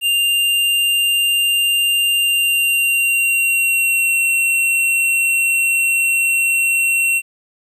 square tone with pitch glide, 2794 to 2724 Hz, F7 to F7, 0 to -44 cents, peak -14 dBFS, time 0.01-7.22 s, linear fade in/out 50 ms, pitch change -44 cents, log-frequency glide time 2.18-4.18 s, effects 9-bit

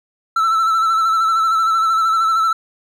triangle tone with vibrato, 1325 Hz, E6, 9 cents sharp, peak -11 dBFS, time 0.36-2.53 s, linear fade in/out 5 ms, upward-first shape sine, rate 13 Hz, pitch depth 37 cents each way, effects none

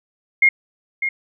sine tone with echo, 2138 Hz, C7, 37 cents sharp, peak -9 dBFS, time 0.42-0.49 s, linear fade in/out 5 ms, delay 600 ms, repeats 1, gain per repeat -9 dB, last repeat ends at 1.09 s, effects none

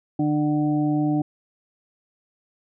harmonic tone, 149.8 Hz, D3, 35 cents sharp, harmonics 1 / 2 / 4 / 5, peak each -25 / -20 / -35 / -31 dBFS, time 0.19-1.22 s, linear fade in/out 5 ms, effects none

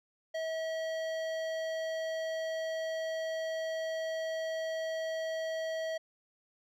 sine tone with hard clipping, 644 Hz, E5, 41 cents flat, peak -35 dBFS, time 0.34-5.98 s, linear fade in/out 10 ms, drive 14 dB, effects none

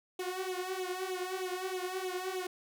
sawtooth tone with flanger, 370 Hz, F#4, in tune, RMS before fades -37 dBFS, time 0.19-2.47 s, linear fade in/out 5 ms, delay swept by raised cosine 0.29 to 3.89 ms, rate 3.2 Hz, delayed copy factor +0.95, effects none

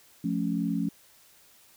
sine chord, F augmented, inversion none, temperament equal with one note detuned, 174.61 / 217 / 277.2 Hz, F3 / A3 / C#4, 0 / -24 / 0 cents, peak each -30 dBFS, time 0.24-0.89 s, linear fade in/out 5 ms, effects white hiss -58 dBFS RMS until 1.76 s

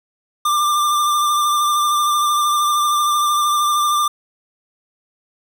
square tone with vibrato, 1188 Hz, D6, 20 cents sharp, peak -15 dBFS, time 0.45-4.08 s, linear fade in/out 5 ms, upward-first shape sine, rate 13 Hz, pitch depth 23 cents each way, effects none

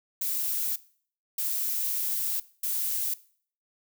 violet noise bursts at uneven times, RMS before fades -29 dBFS, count 3, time 0.21-0.76 / 1.38-2.4 / 2.63-3.14 s, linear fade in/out 5 ms, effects noise-tail reverb RT60 0.5 s tail -19 dB re dry

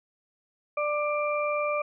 harmonic tone, 592 Hz, D5, 14 cents sharp, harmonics 1 / 2 / 4, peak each -27 / -30 / -33 dBFS, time 0.77-1.82 s, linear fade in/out 5 ms, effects none

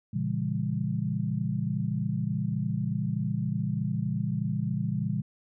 sine chord, A# diminished seventh, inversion none, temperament just, 116.54 / 139.85 / 167.82 / 201.4 Hz, A#2 / C#3 / E3 / G3, 0 / +16 / +31 / +47 cents, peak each -32 dBFS, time 0.13-5.22 s, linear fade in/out 10 ms, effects none

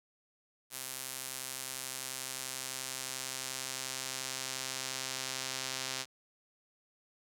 sawtooth tone with band-pass filter sweep, 131.4 Hz, C3, 8 cents sharp, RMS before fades -40 dBFS, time 0.7-6.06 s, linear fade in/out 50 ms, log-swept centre 11000 to 5600 Hz, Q 0.93, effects none

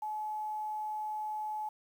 sine tone with quantisation, 855 Hz, A5, 50 cents flat, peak -34 dBFS, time 0.02-1.69 s, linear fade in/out 5 ms, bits 10, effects none

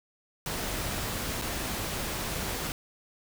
pink noise with dropouts, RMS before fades -33 dBFS, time 0.46-2.72 s, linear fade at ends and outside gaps 1 ms, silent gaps 1.415-1.42 s, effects none

